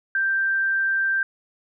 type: tone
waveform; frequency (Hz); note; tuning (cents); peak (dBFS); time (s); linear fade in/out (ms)
sine; 1572; G6; +4; -19; 0.15-1.23; 2
effects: none